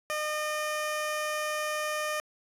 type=tone; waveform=15% pulse; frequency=608 Hz; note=D#5; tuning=40 cents flat; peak=-23 dBFS; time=0.1-2.2 s; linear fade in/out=0 ms; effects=resampled to 32000 Hz + 9-bit